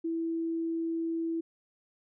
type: tone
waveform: sine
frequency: 329.6 Hz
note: E4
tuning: in tune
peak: -29 dBFS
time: 0.04-1.41 s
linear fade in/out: 10 ms
effects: none